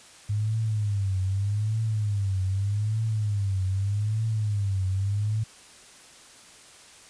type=tone with vibrato; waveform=sine; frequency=102.4 Hz; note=G#2; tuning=24 cents flat; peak=-23 dBFS; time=0.29-5.44 s; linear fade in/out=10 ms; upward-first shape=triangle; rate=0.82 Hz; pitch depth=160 cents each way; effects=white hiss -50 dBFS RMS until 7.09 s + resampled to 22050 Hz